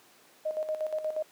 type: tone with tremolo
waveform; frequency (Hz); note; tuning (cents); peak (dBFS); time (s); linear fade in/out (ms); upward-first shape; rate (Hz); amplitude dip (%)
sine; 621; D#5; -3; -27; 0.45-1.23; 10; square; 8.4; 65
effects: pink hiss -58 dBFS RMS until 1.31 s + high-pass 300 Hz 12 dB/octave